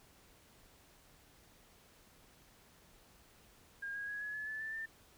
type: tone with pitch steps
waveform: sine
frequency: 1618 / 1641.5 / 1665.4 / 1689.6 / 1714.2 / 1739.1 / 1764.4 / 1790.1 Hz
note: G#6 / G#6 / G#6 / G#6 / A6 / A6 / A6 / A6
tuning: -46 / -21 / +4 / +29 / -46 / -21 / +4 / +29 cents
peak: -39 dBFS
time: 3.82-4.86 s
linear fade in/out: 10 ms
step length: 130 ms
effects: pink hiss -64 dBFS RMS until 5.17 s